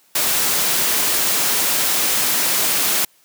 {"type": "noise", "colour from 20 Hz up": "white", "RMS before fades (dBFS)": -18, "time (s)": [0.15, 3.05], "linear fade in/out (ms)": 5, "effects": ["white hiss -56 dBFS RMS until 3.24 s", "high-pass 150 Hz 12 dB/octave"]}